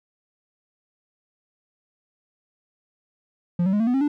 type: tone with pitch steps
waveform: triangle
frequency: 174.61 / 190.41 / 207.6 / 226.4 / 246.9 / 269.3 / 293.7 Hz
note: F3 / F#3 / G#3 / A3 / B3 / C#4 / D4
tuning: 0 / +50 / 0 / +50 / 0 / -50 / 0 cents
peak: -16 dBFS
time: 3.59-4.08 s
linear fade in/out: 5 ms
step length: 70 ms
effects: none